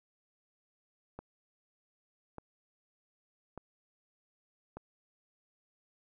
click train, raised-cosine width 1 ms, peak -29 dBFS, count 4, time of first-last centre 1.19-4.77 s, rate 0.838 Hz, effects none

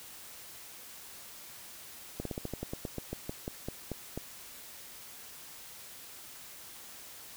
slowing click train, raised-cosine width 2 ms, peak -22 dBFS, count 16, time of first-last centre 2.2-4.176 s, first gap 53 ms, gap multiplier 1.12, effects white hiss -49 dBFS RMS until 7.36 s

